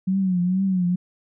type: tone with vibrato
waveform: sine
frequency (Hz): 185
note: F#3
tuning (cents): 0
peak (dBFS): -18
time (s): 0.07-0.96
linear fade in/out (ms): 10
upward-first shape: triangle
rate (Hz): 2.2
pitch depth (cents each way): 100
effects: none